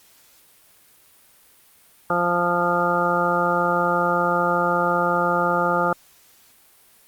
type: harmonic tone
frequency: 174.61 Hz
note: F3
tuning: in tune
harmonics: 1 / 2 / 3 / 4 / 5 / 7 / 8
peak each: -28 / -28 / -24 / -27 / -25 / -23 / -26 dBFS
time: 2.1-5.93 s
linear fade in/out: 2 ms
effects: white hiss -54 dBFS RMS until 7.07 s + Opus 48 kbps